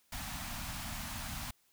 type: band-stop noise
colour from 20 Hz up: pink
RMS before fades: -41 dBFS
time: 0.12-1.51 s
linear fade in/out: 5 ms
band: 270 to 660 Hz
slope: 48 dB/octave
effects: white hiss -71 dBFS RMS until 1.72 s